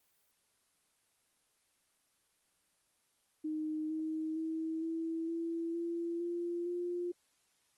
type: tone with pitch steps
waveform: sine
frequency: 310 / 315.6 / 321.3 / 327.1 / 333 / 339 / 345.2 / 351.4 Hz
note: D#4 / D#4 / E4 / E4 / E4 / E4 / F4 / F4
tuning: -6 / +25 / -44 / -13 / +18 / +49 / -20 / +11 cents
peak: -34 dBFS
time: 3.44-7.12 s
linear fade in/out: 10 ms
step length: 460 ms
effects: white hiss -74 dBFS RMS until 7.77 s + Opus 24 kbps